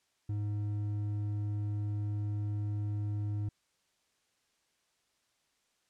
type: tone with hard clipping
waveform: sine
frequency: 103.83 Hz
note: G#2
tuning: in tune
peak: -33 dBFS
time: 0.29-3.49 s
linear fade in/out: 5 ms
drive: 5 dB
effects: white hiss -75 dBFS RMS until 5.89 s + low-pass 8000 Hz 12 dB/octave